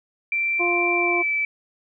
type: tone with pitch glide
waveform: sine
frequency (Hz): 2349 to 2314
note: D7 to D7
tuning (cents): 0 to -26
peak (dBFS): -20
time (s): 0.32-1.45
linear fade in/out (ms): 2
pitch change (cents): -26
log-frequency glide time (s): 0.95-1.24
type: harmonic tone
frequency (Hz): 349.2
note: F4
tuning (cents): 0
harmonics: 1 / 2 / 3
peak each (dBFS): -24 / -27 / -29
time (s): 0.59-1.23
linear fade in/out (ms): 20
effects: none